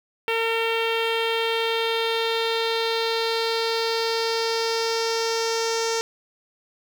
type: tone with low-pass filter sweep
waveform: sawtooth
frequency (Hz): 454.9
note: A#4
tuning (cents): -42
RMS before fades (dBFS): -24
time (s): 0.28-6.01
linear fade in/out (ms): 0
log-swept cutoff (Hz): 2800 to 6100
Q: 3.7
effects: 7-bit